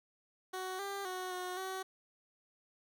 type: tone with pitch steps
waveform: 15% pulse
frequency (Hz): 372.7 / 397.3 / 368.9 / 364 / 378.3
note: F#4 / G4 / F#4 / F#4 / F#4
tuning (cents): +13 / +23 / -5 / -28 / +38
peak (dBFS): -32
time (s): 0.53-1.83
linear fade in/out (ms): 10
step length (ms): 260
effects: none